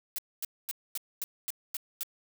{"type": "noise bursts", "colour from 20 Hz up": "blue", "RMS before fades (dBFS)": -34, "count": 8, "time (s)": [0.16, 2.032], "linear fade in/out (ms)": 0, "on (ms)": 24, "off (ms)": 240, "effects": []}